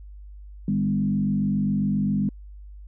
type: tone with frequency modulation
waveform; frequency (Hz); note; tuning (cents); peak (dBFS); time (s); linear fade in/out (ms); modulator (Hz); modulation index
sine; 200.6; G3; +40; -20; 0.68-2.29; 2; 47.4; 0.96
effects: added 50 Hz sine -39 dBFS peak until 2.87 s